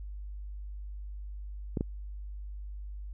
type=clicks; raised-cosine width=3 ms; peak=-17 dBFS; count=2; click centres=1.772 / 1.809 s; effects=added 50 Hz sine -38 dBFS peak until 3.13 s